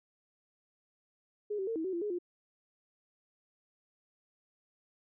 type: tone with pitch steps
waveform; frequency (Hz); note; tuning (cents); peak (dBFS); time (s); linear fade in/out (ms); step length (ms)
sine; 417 / 383.7 / 454.4 / 321.6 / 376.6 / 341.7 / 417.1 / 352.9; G#4 / G4 / A#4 / E4 / F#4 / F4 / G#4 / F4; +7 / -37 / -44 / -43 / +31 / -38 / +7 / +18; -32; 1.5-2.188; 10; 86
effects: none